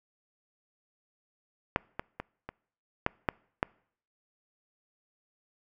clicks, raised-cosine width 0.5 ms, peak -9 / -17 / -20 / -23 / -10 / -10 / -10 dBFS, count 7, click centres 1.761 / 1.995 / 2.2 / 2.49 / 3.064 / 3.288 / 3.629 s, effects noise-tail reverb RT60 0.6 s tail -26 dB re dry

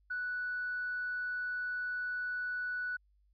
sine tone, 1480 Hz, F#6, in tune, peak -33 dBFS, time 0.1-2.97 s, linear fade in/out 10 ms, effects tanh soft clip ceiling -29 dBFS + added 50 Hz sine -66 dBFS peak until 3.33 s

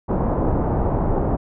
pink low-pass noise, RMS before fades -20 dBFS, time 0.08-1.37 s, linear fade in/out 20 ms, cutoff 920 Hz, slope 24 dB/octave, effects none

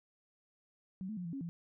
sine tone with pitch steps, 188 / 217 / 178.7 / 168.4 / 273.5 / 169.3 Hz, F#3 / A3 / F3 / E3 / C#4 / E3, +28 / -24 / +40 / +37 / -23 / +46 cents, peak -38 dBFS, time 1.01-1.49 s, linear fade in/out 0 ms, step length 80 ms, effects none

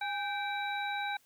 harmonic tone with a mistuned harmonic, 777 Hz, G5, 16 cents flat, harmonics 1 / 2 / 3 / 5, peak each -35 / -38 / -40 / -42 dBFS, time 0.01-1.17 s, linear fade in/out 5 ms, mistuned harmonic 1, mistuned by +86 cents, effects white hiss -67 dBFS RMS until 1.25 s

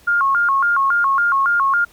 sine tone with vibrato, 1241 Hz, D#6, 5 cents flat, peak -13 dBFS, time 0.07-1.85 s, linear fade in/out 10 ms, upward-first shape square, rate 3.6 Hz, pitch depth 220 cents each way, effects pink hiss -50 dBFS RMS until 1.92 s

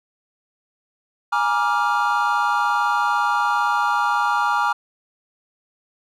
triangle chord, Bb dominant seventh, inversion third, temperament equal with one note detuned, 830.6 / 950.8 / 1174.7 / 1396.9 Hz, Ab5 / Bb5 / D6 / F6, 0 / +34 / 0 / 0 cents, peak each -21 dBFS, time 1.32-4.73 s, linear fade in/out 10 ms, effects none

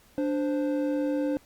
triangle tone pair together, 293.7 / 521.5 Hz, D4 / C5, 0 / -6 cents, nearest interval minor seventh, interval 994 cents, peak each -24 / -28 dBFS, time 0.18-1.37 s, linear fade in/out 0 ms, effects pink hiss -59 dBFS RMS until 1.45 s + Opus 48 kbps

